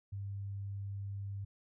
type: tone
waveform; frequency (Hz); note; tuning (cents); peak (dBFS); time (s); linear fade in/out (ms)
sine; 99.4; G2; +25; -38; 0.12-1.45; 10
effects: none